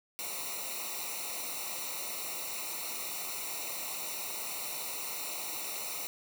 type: noise with comb filter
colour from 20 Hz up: white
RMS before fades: -38 dBFS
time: 0.19-6.07 s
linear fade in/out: 0 ms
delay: 0.61 ms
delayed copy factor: -1
effects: none